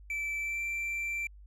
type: tone with pitch glide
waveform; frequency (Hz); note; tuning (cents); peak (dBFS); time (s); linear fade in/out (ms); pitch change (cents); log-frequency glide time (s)
triangle; 2322 to 2348; D7 to D7; -20 to -1; -30; 0.1-1.27; 2; +19; 0.39-0.61
effects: added 50 Hz sine -49 dBFS peak until 1.46 s